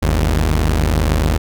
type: tone pair together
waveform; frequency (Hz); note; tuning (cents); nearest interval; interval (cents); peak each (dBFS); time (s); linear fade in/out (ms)
sawtooth; 49.58 / 77.78; G1 / D#2; +20 / 0; minor sixth; 780; -12; 0.02-1.38; 10
effects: none